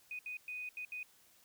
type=tone bursts at uneven times; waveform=sine; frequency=2489 Hz; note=D#7; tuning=in tune; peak=-40 dBFS; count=5; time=0.11-0.19 / 0.26-0.37 / 0.48-0.69 / 0.77-0.85 / 0.92-1.03 s; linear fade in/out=2 ms; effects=white hiss -66 dBFS RMS until 1.44 s